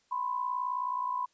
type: tone pair together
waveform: sine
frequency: 994 / 1053.1 Hz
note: B5 / C6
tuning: +11 / +11 cents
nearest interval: minor second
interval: 100 cents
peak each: -31 / -35 dBFS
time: 0.11-1.26 s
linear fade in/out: 10 ms
effects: white hiss -70 dBFS RMS until 1.33 s + resampled to 16000 Hz